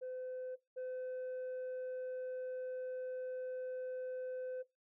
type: tone pair in turn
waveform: sine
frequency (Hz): 510 / 510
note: C5 / C5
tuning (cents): -44 / -44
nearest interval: unison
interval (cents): 0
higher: neither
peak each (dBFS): -39 / -37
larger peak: second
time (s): 0.01-0.56 / 0.76-4.63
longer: second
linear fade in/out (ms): 20
effects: noise-tail reverb RT60 0.2 s tail -18 dB re dry + tanh soft clip ceiling -39 dBFS